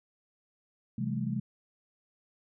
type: chord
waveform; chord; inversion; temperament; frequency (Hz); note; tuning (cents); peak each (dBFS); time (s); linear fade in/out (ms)
sine; A minor seventh; first; equal with one note detuned; 130.81 / 164.81 / 196 / 216.1; C3 / E3 / G3 / A3; 0 / 0 / 0 / -31; -34 / -38 / -36 / -34; 0.98-1.4; 5
effects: none